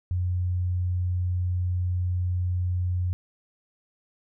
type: tone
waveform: sine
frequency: 90 Hz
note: F#2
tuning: 47 cents flat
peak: -23 dBFS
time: 0.11-3.13 s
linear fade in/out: 0 ms
effects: none